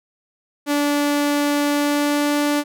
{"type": "tone with pitch glide", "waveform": "sawtooth", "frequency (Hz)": [290, 292.2], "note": ["D4", "D4"], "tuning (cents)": [-22, -9], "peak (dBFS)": -13, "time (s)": [0.66, 2.64], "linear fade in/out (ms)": 50, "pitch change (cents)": 13, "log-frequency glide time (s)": [1.69, 2.39], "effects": []}